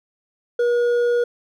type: tone with hard clipping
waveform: triangle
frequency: 480 Hz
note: B4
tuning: 49 cents flat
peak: -17 dBFS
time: 0.59-1.24 s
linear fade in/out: 5 ms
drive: 8 dB
effects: none